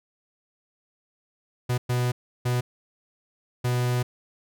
45% pulse tone bursts at uneven times, 123.47 Hz, B2, in tune, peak -22 dBFS, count 4, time 1.69-1.78 / 1.89-2.12 / 2.45-2.61 / 3.64-4.03 s, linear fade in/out 10 ms, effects none

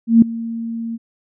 sine tone with ADSR envelope, 229.3 Hz, A#3, 28 cents flat, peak -3 dBFS, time 0.07-0.98 s, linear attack 150 ms, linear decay 4 ms, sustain -19 dB, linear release 32 ms, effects none

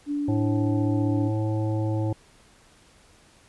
sine tone, 290 Hz, D4, 22 cents flat, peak -24 dBFS, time 0.06-1.31 s, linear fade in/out 50 ms
harmonic tone, 108.4 Hz, A2, 25 cents flat, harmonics 1 / 3 / 5 / 7 / 8, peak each -24 / -29 / -34 / -41 / -40 dBFS, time 0.28-2.13 s, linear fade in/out 5 ms
effects pink hiss -56 dBFS RMS until 3.48 s + resampled to 24000 Hz

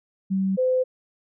sine tone pair in turn, 191.7 / 511.8 Hz, G3 / C5, -38 / -38 cents, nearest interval octave + perfect fourth, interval 1700 cents, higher second, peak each -20 / -18 dBFS, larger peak second, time 0.3-0.57 / 0.57-0.84 s, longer neither, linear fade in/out 20 ms, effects none

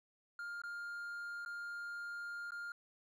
triangle tone with dropouts, 1406 Hz, F6, 11 cents sharp, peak -40 dBFS, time 0.39-2.72 s, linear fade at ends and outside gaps 2 ms, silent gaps 0.618-0.636 / 1.45-1.46 / 2.507-2.519 s, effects none

